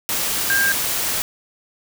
sine tone in noise, 1600 Hz, G6, 35 cents sharp, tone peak -16 dBFS, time 0.5-0.72 s, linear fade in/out 0 ms, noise white, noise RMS -22 dBFS, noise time 0.09-1.22 s, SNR +3 dB, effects none

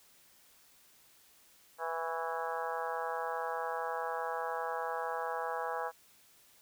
harmonic tone with a mistuned harmonic, 164.81 Hz, E3, in tune, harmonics 3 / 4 / 5 / 6 / 7 / 8 / 9 / 10, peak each -40 / -42 / -39 / -42 / -43 / -44 / -48 / -45 dBFS, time 1.78-5.92 s, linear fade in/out 50 ms, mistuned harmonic 7, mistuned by -45 cents, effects white hiss -63 dBFS RMS until 6.61 s

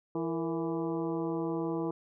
harmonic tone with a mistuned harmonic, 165.9 Hz, E3, 11 cents sharp, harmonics 1 / 2 / 3 / 4 / 5 / 6 / 7, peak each -38 / -32 / -37 / -44 / -44 / -44 / -48 dBFS, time 0.15-1.91 s, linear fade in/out 2 ms, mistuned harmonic 3, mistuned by -96 cents, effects none

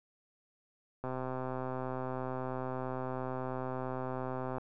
click train, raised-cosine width 1 ms, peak -24 dBFS, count 458, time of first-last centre 1.04-4.583 s, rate 129 Hz, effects none

